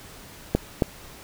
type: clicks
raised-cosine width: 2 ms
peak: -5 dBFS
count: 2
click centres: 0.55 / 0.822 s
effects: pink hiss -45 dBFS RMS until 1.23 s